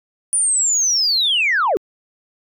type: linear sweep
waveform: sine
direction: down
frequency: 9500 to 331.8 Hz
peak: -13 dBFS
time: 0.33-1.77 s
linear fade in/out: 0 ms
effects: tanh soft clip ceiling -10 dBFS

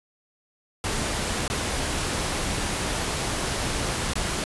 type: noise with dropouts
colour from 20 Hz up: pink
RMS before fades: -27 dBFS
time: 0.84-4.44 s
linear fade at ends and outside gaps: 1 ms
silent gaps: 1.479-1.5 / 4.135-4.155 s
effects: resampled to 24000 Hz

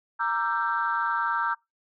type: chord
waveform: sine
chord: E half-diminished seventh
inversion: second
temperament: equal with one note detuned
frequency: 932.3 / 1174.7 / 1343.9 / 1568 Hz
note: Bb5 / D6 / E6 / G6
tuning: 0 / 0 / +33 / 0 cents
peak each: -28 / -31 / -28 / -29 dBFS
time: 0.19-1.55 s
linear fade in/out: 20 ms
effects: noise-tail reverb RT60 0.2 s tail -25 dB re dry + tanh soft clip ceiling -14 dBFS

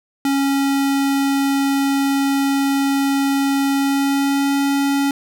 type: tone with pitch glide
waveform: square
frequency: 276.1 to 278.8 Hz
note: C#4 to C#4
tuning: -7 to +10 cents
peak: -16 dBFS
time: 0.25-5.11 s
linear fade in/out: 2 ms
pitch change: +17 cents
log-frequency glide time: 3.73-4.55 s
effects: none

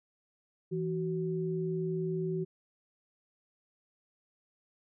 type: tone pair together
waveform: sine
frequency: 164.81 / 374.6 Hz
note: E3 / F#4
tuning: 0 / +21 cents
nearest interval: octave + major second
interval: 1421 cents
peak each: -33 / -33 dBFS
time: 0.71-2.45 s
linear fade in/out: 20 ms
effects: none

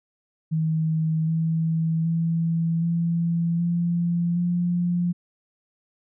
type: tone with pitch steps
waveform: sine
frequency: 159.2 / 162.26 / 165.39 / 168.57 / 171.81 / 175.12 Hz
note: D#3 / E3 / E3 / E3 / F3 / F3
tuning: +40 / -27 / +6 / +39 / -28 / +5 cents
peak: -20 dBFS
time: 0.51-5.13 s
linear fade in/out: 20 ms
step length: 770 ms
effects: none

